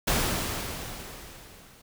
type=noise with level ramp; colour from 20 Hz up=pink; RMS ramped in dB=-24 to -54 dBFS; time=0.07-1.82 s; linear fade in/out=10 ms; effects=none